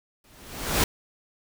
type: noise with exponential growth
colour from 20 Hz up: pink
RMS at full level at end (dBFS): -19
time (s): 0.24-0.84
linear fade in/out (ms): 2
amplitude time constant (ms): 130
effects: none